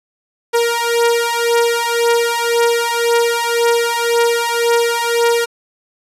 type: beating tone pair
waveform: sawtooth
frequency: 468.1 / 470 Hz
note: A#4 / A#4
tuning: +7 / +14 cents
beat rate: 1.9 Hz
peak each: -12 dBFS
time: 0.53-5.46 s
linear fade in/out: 20 ms
effects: resampled to 32000 Hz